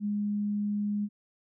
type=tone; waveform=sine; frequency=206.5 Hz; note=G#3; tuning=10 cents flat; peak=-27 dBFS; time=0-1.09 s; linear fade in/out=50 ms; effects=none